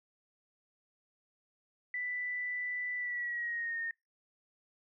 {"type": "tone with pitch glide", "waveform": "sine", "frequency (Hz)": [1982, 1838.6], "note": ["B6", "A#6"], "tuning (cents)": [6, -24], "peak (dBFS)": -34, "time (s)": [1.94, 3.91], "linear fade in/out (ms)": 2, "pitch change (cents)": -130, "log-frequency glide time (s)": [2.96, 3.79], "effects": ["noise-tail reverb RT60 0.2 s tail -25 dB re dry"]}